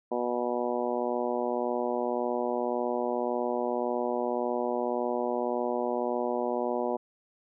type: harmonic tone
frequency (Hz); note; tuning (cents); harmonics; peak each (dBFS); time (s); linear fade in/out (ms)
121.8; B2; -24; 2 / 3 / 4 / 5 / 6 / 7 / 8; -35 / -33 / -33 / -33 / -36 / -38 / -38; 0.11-6.97; 10
effects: none